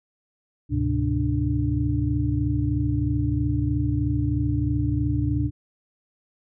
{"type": "tone cluster", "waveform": "sine", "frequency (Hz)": [72.1, 105.2, 128.3, 294.5], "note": ["D2", "G#2", "C3", "D4"], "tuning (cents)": [-31, 23, -34, 5], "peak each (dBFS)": -26, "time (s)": [0.69, 5.51], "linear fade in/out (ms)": 50, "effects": []}